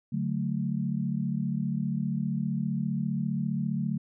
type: chord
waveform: sine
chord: D major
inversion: none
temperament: equal with one note detuned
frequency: 145.23 / 185 / 220 Hz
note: D3 / F#3 / A3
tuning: -19 / 0 / 0 cents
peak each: -31 dBFS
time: 0.12-3.98 s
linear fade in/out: 10 ms
effects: none